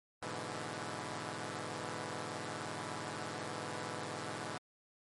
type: chord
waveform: 5% pulse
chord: E dominant seventh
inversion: first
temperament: equal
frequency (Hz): 103.83 / 123.47 / 146.83 / 164.81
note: G#2 / B2 / D3 / E3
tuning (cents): 0 / 0 / 0 / 0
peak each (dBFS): -34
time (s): 0.22-4.58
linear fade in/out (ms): 5
effects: MP3 48 kbps